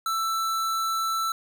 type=tone; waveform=square; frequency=1327 Hz; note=E6; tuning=11 cents sharp; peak=-25 dBFS; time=0.06-1.32 s; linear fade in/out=2 ms; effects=none